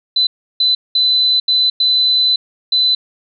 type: tone bursts at uneven times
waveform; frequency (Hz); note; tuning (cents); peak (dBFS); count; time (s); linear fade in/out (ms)
sine; 4015; B7; +28; -10; 6; 0.16-0.27 / 0.6-0.75 / 0.95-1.4 / 1.48-1.7 / 1.8-2.36 / 2.72-2.95; 5
effects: none